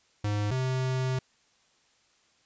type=tone pair in turn; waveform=square; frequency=103.83 / 129.76 Hz; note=G#2 / C3; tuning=0 / -14 cents; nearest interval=major third; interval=386 cents; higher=second; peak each=-27 dBFS; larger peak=neither; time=0.24-0.51 / 0.51-1.19 s; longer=second; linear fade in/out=5 ms; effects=white hiss -66 dBFS RMS until 2.45 s + resampled to 16000 Hz